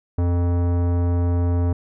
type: tone with tanh clipping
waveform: sine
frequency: 87.31 Hz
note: F2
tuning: in tune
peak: -19 dBFS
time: 0.18-1.73 s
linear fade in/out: 5 ms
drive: 18 dB
effects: none